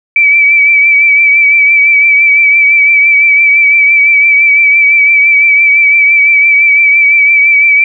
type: tone with vibrato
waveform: sine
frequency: 2306 Hz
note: D7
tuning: 32 cents flat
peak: -3 dBFS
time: 0.16-7.84 s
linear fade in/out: 2 ms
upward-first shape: triangle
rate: 5.9 Hz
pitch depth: 41 cents each way
effects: none